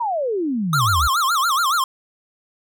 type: exponential sweep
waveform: sine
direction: down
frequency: 987.8 to 63.8 Hz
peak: -19 dBFS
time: 0-1.08 s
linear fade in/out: 10 ms
type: tone with vibrato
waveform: square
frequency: 1213 Hz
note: D#6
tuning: 44 cents flat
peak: -17 dBFS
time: 0.73-1.84 s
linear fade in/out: 2 ms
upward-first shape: sine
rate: 7.1 Hz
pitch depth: 260 cents each way
effects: none